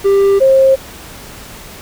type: tone pair in turn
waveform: triangle / sine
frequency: 395.4 / 533.7 Hz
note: G4 / C5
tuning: +15 / +34 cents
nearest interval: perfect fourth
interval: 519 cents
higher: second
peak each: -5 dBFS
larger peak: neither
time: 0.04-0.4 / 0.4-0.76 s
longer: neither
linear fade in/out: 20 ms
effects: pink hiss -33 dBFS RMS until 1.81 s